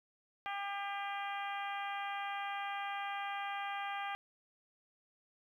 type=harmonic tone; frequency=400 Hz; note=G4; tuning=35 cents sharp; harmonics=2 / 3 / 4 / 5 / 6 / 7 / 8; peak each=-40 / -44 / -46 / -47 / -48 / -52 / -52 dBFS; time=0.46-4.15 s; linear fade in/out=0 ms; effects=12-bit